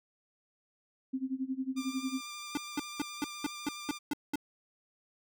sine tone with tremolo, 262.8 Hz, C4, 8 cents sharp, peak -29 dBFS, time 1.13-2.21 s, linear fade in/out 10 ms, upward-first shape sine, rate 11 Hz, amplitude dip 90%
10% pulse tone with vibrato, 1191 Hz, D6, 24 cents sharp, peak -33 dBFS, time 1.76-3.99 s, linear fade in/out 20 ms, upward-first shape square, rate 12 Hz, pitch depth 12 cents each way
square tone bursts, 291.6 Hz, D4, 12 cents flat, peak -30 dBFS, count 9, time 2.55-4.357 s, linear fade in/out 2 ms, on 23 ms, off 200 ms
effects none

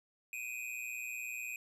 square tone with amplitude modulation, 2489 Hz, D#7, in tune, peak -36 dBFS, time 0.33-1.56 s, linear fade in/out 2 ms, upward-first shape sine, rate 120 Hz, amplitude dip 90%, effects resampled to 32000 Hz + 13-bit

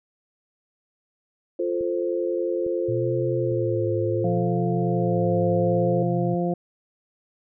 sine chord, F major, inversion none, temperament equal, 349.2 / 440 / 523.3 Hz, F4 / A4 / C5, 0 / 0 / 0 cents, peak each -25 / -29 / -27 dBFS, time 1.59-6.03 s, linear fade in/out 5 ms
click train, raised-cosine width 3 ms, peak -28 dBFS, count 4, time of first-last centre 1.81-4.374 s, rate 1.17 Hz
sine tone with vibrato, 117.1 Hz, A#2, 8 cents sharp, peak -26 dBFS, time 2.88-6.35 s, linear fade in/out 10 ms, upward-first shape sine, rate 0.68 Hz, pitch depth 140 cents each way
harmonic tone, 174.61 Hz, F3, in tune, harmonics 1 / 2 / 3 / 4, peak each -24 / -27 / -29 / -30 dBFS, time 4.24-6.54 s, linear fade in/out 5 ms
effects none

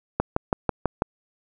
click train, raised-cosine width 1 ms, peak -6 dBFS, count 6, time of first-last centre 0.2-1.021 s, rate 6.09 Hz, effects none

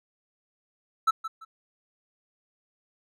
triangle tone with echo, 1318.5 Hz, E6, in tune, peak -16 dBFS, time 1.07-1.11 s, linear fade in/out 10 ms, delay 170 ms, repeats 2, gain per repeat -12 dB, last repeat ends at 1.45 s, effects none

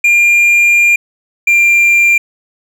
triangle tone pair in turn, 2400 / 2382 Hz, D7 / D7, +37 / +24 cents, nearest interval unison, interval 13 cents, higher first, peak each -4 dBFS, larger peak neither, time 0.04-0.96 / 1.47-2.18 s, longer first, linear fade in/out 5 ms, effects none

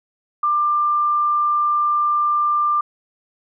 sine tone, 1190 Hz, D6, 22 cents sharp, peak -15 dBFS, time 0.43-2.81 s, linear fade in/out 5 ms, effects none

